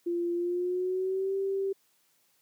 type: tone with pitch glide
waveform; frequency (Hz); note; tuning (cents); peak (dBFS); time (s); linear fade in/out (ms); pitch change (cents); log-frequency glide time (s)
sine; 345.3 to 389.8; F4 to G4; -20 to -10; -27; 0.06-1.73; 10; +210; 0.34-1.35
effects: white hiss -69 dBFS RMS until 2.41 s + high-pass 100 Hz 12 dB/octave